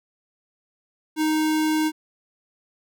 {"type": "tone", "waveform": "square", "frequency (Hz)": 311.1, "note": "D#4", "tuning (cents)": 0, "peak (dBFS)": -20, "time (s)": [1.16, 1.92], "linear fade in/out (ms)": 50, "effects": []}